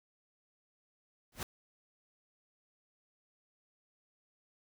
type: noise with exponential growth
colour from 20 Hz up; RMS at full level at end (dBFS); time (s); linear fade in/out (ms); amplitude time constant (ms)
pink; -33; 1.32-1.43; 2; 23
effects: none